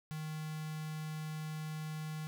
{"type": "tone with notch filter", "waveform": "square", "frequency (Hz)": 155.4, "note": "D#3", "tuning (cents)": -2, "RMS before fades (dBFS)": -41, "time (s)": [0.11, 2.27], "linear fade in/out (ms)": 0, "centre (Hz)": 520, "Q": 1.1, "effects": []}